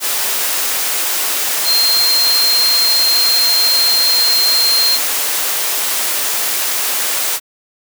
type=tone in noise; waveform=sine; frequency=4186 Hz; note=C8; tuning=in tune; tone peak=-11 dBFS; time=1.64-4.99 s; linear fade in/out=50 ms; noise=white; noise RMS=-17 dBFS; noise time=0-7.4 s; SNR=+3 dB; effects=high-pass 400 Hz 12 dB/octave